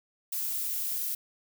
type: noise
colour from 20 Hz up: violet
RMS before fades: -32 dBFS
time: 0.32-1.15 s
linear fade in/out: 5 ms
effects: none